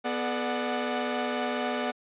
sawtooth tone cluster, 247.1 / 428.4 / 594 / 737 Hz, B3 / A4 / D5 / F#5, +1 / -46 / +20 / -7 cents, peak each -28 / -31 / -29 / -30 dBFS, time 0.04-1.92 s, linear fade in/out 20 ms, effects resampled to 8000 Hz

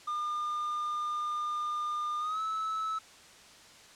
triangle tone with pitch glide, 1208 to 1302.2 Hz, D6 to E6, +48 to -22 cents, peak -29 dBFS, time 0.07-2.99 s, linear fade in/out 10 ms, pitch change +130 cents, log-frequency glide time 2.19-2.41 s, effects white hiss -54 dBFS RMS until 3.95 s + low-pass 7000 Hz 12 dB/octave

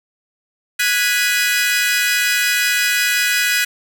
sawtooth chord, G# minor seventh, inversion third, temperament equal with one note detuned, 1467.2 / 1661.2 / 1975.5 / 2489 Hz, F#6 / G#6 / B6 / D#7, -15 / 0 / 0 / 0 cents, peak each -17 dBFS, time 0.79-3.65 s, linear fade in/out 10 ms, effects none

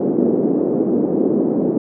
white band-pass noise, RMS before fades -17 dBFS, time 0-1.78 s, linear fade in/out 5 ms, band 210 to 400 Hz, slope 24 dB/octave, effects none

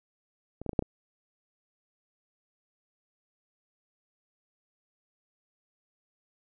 clicks, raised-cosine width 2 ms, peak -26 / -23 / -15 / -28 / -10 / -22 dBFS, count 6, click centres 0.616 / 0.663 / 0.693 / 0.732 / 0.792 / 0.824 s, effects none

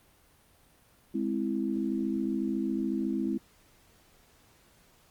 sine chord, Ab augmented, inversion none, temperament equal, 207.7 / 261.6 / 329.6 Hz, Ab3 / C4 / E4, 0 / 0 / 0 cents, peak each -32 dBFS, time 1.14-3.38 s, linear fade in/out 10 ms, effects pink hiss -62 dBFS RMS until 5.1 s + Opus 32 kbps

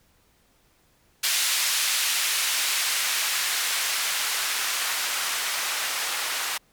blue noise with band-pass filter sweep, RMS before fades -26 dBFS, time 1.23-6.58 s, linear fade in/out 10 ms, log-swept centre 2400 to 1100 Hz, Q 0.71, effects pink hiss -63 dBFS RMS until 6.72 s

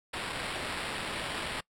violet noise with sample-and-hold, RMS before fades -36 dBFS, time 0.13-1.61 s, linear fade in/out 10 ms, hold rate 6300 Hz, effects noise-tail reverb RT60 0.1 s tail -23 dB re dry + low-pass 10000 Hz 12 dB/octave

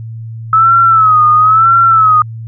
sine tone with vibrato, 1293 Hz, E6, 34 cents flat, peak -4 dBFS, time 0.53-2.22 s, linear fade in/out 2 ms, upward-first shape sine, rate 1 Hz, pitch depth 92 cents each way, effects added 113 Hz sine -22 dBFS peak until 2.47 s

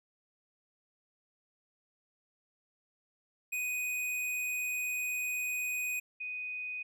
square / sine tone pair in turn, 2492 / 2492 Hz, D#7 / D#7, +2 / +2 cents, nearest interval unison, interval 0 cents, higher neither, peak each -33 / -36 dBFS, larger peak first, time 3.52-6 / 6.2-6.83 s, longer first, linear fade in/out 10 ms, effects none

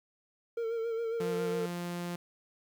triangle tone with vibrato, 457.5 Hz, A#4, 32 cents flat, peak -29 dBFS, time 0.57-1.66 s, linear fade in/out 5 ms, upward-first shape sine, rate 7.3 Hz, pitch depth 39 cents each way
sawtooth tone, 174.61 Hz, F3, in tune, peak -31 dBFS, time 1.2-2.16 s, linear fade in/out 5 ms
effects 11-bit

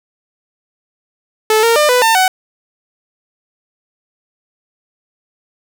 sawtooth tone with pitch steps, 435.2 / 461.5 / 600 / 496.8 / 900 / 749 Hz, A4 / A#4 / D5 / B4 / A5 / F#5, -19 / -17 / +37 / +10 / +39 / +21 cents, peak -5 dBFS, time 1.5-2.28 s, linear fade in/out 2 ms, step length 130 ms, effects none

